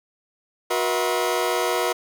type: tone cluster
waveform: 25% pulse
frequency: 365.9 / 480.7 / 646 / 1041 Hz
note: F#4 / B4 / E5 / C6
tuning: -19 / -47 / -35 / -9 cents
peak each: -22 / -21 / -23 / -28 dBFS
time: 0.7-1.93 s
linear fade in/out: 10 ms
effects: none